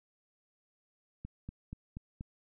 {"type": "click train", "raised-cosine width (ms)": 5, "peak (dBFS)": -29, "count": 5, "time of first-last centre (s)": [1.25, 2.209], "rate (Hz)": 4.17, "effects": []}